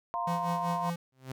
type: chord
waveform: sine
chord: F suspended fourth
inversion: none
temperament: equal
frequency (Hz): 698.5 / 932.3 / 1046.5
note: F5 / Bb5 / C6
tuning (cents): 0 / 0 / 0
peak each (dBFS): -34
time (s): 0.14-0.9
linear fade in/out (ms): 0
type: tone with tremolo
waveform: square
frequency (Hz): 170.7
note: F3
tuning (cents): -39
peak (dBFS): -31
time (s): 0.27-0.96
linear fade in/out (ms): 5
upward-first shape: sine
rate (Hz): 5.2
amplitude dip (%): 75
type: tone with exponential growth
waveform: sawtooth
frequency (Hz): 130.81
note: C3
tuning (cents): 0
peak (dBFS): -30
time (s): 1.12-1.32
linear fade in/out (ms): 5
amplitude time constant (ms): 42
effects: none